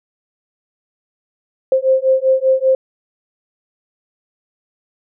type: beating tone pair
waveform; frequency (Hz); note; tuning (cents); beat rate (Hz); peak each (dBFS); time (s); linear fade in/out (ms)
sine; 523.3 / 528.4; C5 / C5; 0 / +17; 5.1; -14; 1.72-2.75; 2
effects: none